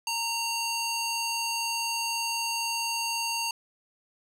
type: tone with band-pass filter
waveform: square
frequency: 921 Hz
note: A#5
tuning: 21 cents flat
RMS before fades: -30 dBFS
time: 0.07-3.51 s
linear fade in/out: 2 ms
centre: 5400 Hz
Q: 0.82
effects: none